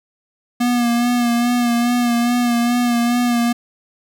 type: tone with vibrato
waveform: square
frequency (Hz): 240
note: B3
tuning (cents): -49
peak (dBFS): -15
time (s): 0.6-3.53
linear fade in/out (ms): 10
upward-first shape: sine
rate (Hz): 2.4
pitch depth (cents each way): 31
effects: none